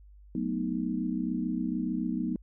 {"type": "chord", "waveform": "sine", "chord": "B dominant seventh", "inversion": "second", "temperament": "equal", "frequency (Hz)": [185, 220, 246.9, 311.1], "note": ["F#3", "A3", "B3", "D#4"], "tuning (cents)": [0, 0, 0, 0], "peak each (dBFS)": [-34, -35, -32, -34], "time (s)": [0.35, 2.36], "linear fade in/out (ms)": 2, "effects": ["added 50 Hz sine -50 dBFS peak until 2.42 s"]}